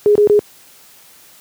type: tone bursts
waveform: sine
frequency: 415.3 Hz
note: G#4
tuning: in tune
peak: -7 dBFS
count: 3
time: 0.06-0.392 s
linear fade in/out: 0 ms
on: 94 ms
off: 25 ms
effects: white hiss -45 dBFS RMS until 1.4 s + high-pass 80 Hz 12 dB/octave